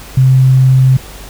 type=tone; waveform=sine; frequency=130.81 Hz; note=C3; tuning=in tune; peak=-4 dBFS; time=0.17-0.97 s; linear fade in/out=5 ms; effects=added 50 Hz sine -33 dBFS peak until 1.29 s + pink hiss -33 dBFS RMS until 1.29 s